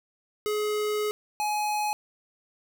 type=tone pair in turn; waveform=square; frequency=421.9 / 841.6 Hz; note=G#4 / G#5; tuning=+27 / +23 cents; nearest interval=octave; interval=1196 cents; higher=second; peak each=-26 dBFS; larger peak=neither; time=0.46-1.11 / 1.4-1.93 s; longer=first; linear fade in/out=0 ms; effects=none